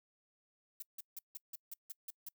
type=noise bursts; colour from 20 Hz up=violet; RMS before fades=-45 dBFS; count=9; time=0.8-2.287 s; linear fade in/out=2 ms; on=23 ms; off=160 ms; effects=noise-tail reverb RT60 0.1 s tail -26 dB re dry